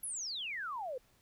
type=exponential sweep; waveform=sine; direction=down; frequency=11520 to 482.6 Hz; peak=-37 dBFS; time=0.03-0.98 s; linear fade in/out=5 ms; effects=pink hiss -69 dBFS RMS until 1.21 s